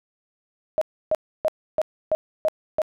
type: tone bursts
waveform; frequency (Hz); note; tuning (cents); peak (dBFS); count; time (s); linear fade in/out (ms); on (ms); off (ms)
sine; 625; D#5; +8; -17; 7; 0.78-2.818; 0; 34; 300
effects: none